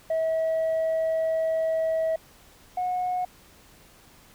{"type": "tone pair in turn", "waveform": "sine", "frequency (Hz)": [645, 728], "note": ["E5", "F#5"], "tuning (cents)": [-38, -28], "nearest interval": "major second", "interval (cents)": 210, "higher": "second", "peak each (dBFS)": [-20, -23], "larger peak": "first", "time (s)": [[0.1, 2.16], [2.77, 3.25]], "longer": "first", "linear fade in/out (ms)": 5, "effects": ["tanh soft clip ceiling -21 dBFS", "pink hiss -54 dBFS RMS until 4.34 s"]}